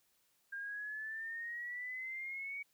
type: exponential sweep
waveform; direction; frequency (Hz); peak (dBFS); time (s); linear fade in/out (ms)
sine; up; 1600 to 2260; -40; 0.52-2.63; 10
effects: white hiss -75 dBFS RMS until 2.73 s